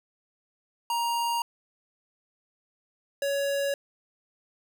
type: tone pair in turn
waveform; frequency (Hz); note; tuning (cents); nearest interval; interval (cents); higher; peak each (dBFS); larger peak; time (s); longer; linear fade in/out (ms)
square; 939 / 559.9; A#5 / C#5; +12 / +17; major sixth; 895; first; -26; neither; 0.9-1.42 / 3.22-3.74; neither; 2
effects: none